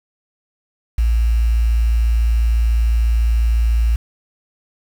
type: tone with quantisation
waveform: sine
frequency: 57 Hz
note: A#1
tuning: 38 cents flat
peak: -12 dBFS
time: 0.98-3.96 s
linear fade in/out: 5 ms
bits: 6
effects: none